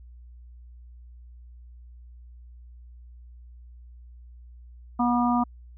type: harmonic tone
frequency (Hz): 241.9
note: B3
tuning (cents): -36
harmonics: 1 / 3 / 4 / 5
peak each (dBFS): -22 / -27 / -28 / -29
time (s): 4.99-5.44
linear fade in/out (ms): 10
effects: added 60 Hz sine -44 dBFS peak until 5.77 s